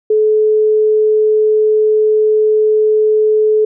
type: tone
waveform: sine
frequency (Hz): 430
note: A4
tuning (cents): -40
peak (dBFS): -8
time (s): 0.1-3.65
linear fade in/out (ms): 5
effects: none